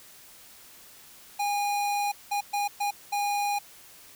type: tone bursts at uneven times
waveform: square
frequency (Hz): 817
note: G#5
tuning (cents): -29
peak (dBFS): -26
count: 5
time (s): 1.39-2.12 / 2.31-2.41 / 2.53-2.68 / 2.8-2.91 / 3.12-3.59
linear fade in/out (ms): 10
effects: white hiss -51 dBFS RMS until 4.15 s